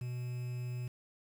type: tone with quantisation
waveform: triangle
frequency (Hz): 123.47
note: B2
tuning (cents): 0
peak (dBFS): -34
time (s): 0.01-0.88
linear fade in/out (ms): 5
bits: 9
effects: none